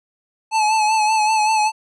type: tone with vibrato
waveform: square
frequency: 865 Hz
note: A5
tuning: 30 cents flat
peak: -15 dBFS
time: 0.51-1.72 s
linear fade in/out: 50 ms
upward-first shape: sine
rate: 5.2 Hz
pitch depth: 42 cents each way
effects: resampled to 22050 Hz